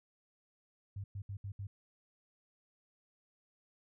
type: tone bursts at uneven times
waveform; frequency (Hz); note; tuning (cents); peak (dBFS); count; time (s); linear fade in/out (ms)
sine; 99.3; G2; +23; -39; 5; 0.96-1.04 / 1.15-1.22 / 1.29-1.37 / 1.44-1.52 / 1.59-1.67; 5
effects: none